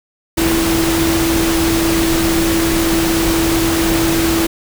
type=tone in noise; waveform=sine; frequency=330.1 Hz; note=E4; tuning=2 cents sharp; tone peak=-14 dBFS; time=0.37-4.47 s; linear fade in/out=10 ms; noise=pink; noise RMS=-18 dBFS; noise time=0.37-4.47 s; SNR=+1 dB; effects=none